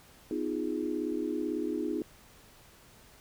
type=chord; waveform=sine; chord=F half-diminished seventh; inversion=second; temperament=equal with one note detuned; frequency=253.2 / 311.1 / 349.2 / 415.3 Hz; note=Cb4 / Eb4 / F4 / Ab4; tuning=+43 / 0 / 0 / 0 cents; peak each=-37 / -33 / -36 / -37 dBFS; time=0.31-2.02 s; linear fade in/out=2 ms; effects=pink hiss -57 dBFS RMS until 3.2 s